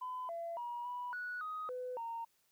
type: tone with pitch steps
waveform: sine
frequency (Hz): 1010 / 676 / 958 / 981 / 1469 / 1253 / 502 / 922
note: B5 / E5 / A#5 / B5 / F#6 / D#6 / B4 / A#5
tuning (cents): +39 / +43 / +47 / -12 / -13 / +12 / +28 / -19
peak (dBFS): -38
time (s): 0.01-2.25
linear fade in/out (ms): 10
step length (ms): 280
effects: tanh soft clip ceiling -34 dBFS + white hiss -75 dBFS RMS until 2.51 s